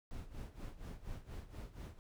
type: noise with tremolo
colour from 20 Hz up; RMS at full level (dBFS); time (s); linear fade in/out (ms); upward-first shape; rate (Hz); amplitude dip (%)
brown; -44; 0.11-1.99; 0; sine; 4.2; 80
effects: none